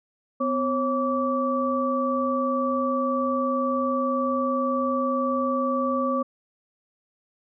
sine tone cluster, 253.1 / 544 / 1155 Hz, B3 / C#5 / D6, +43 / -33 / -29 cents, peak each -26 dBFS, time 0.4-6.23 s, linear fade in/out 10 ms, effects none

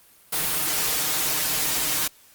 white noise with comb filter, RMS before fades -24 dBFS, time 0.32-2.08 s, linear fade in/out 10 ms, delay 6.5 ms, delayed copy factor +0.75, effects white hiss -54 dBFS RMS until 2.34 s + Opus 32 kbps

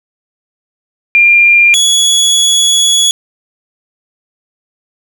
sine / 25% pulse tone pair in turn, 2395 / 3377 Hz, D7 / G#7, +33 / +28 cents, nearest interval tritone, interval 595 cents, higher second, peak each -3 dBFS, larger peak neither, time 1.15-1.74 / 1.74-3.11 s, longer second, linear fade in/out 0 ms, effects 7-bit

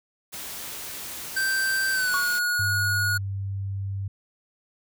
white noise, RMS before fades -36 dBFS, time 0.32-2.4 s, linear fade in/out 20 ms
square tone with pitch glide, 1561 to 1448.1 Hz, G6 to F#6, -8 to -38 cents, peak -23 dBFS, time 1.36-3.18 s, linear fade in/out 10 ms, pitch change -130 cents, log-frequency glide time 1.92-2.17 s
triangle tone with exponential decay, 1120 Hz, C#6, 18 cents sharp, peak -21 dBFS, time 2.14-2.4 s, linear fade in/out 0 ms, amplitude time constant 56 ms
sine tone, 98 Hz, G2, in tune, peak -27 dBFS, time 2.59-4.08 s, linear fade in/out 5 ms
effects none

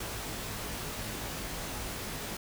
pink noise with comb filter, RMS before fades -38 dBFS, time 0-2.37 s, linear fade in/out 5 ms, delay 19 ms, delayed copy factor +0.55, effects none

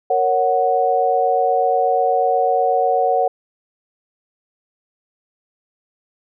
sine chord, F# major, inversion first, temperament equal, 466.2 / 554.4 / 740 Hz, A#4 / C#5 / F#5, 0 / 0 / 0 cents, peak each -20 / -20 / -16 dBFS, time 0.1-3.28 s, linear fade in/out 5 ms, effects none

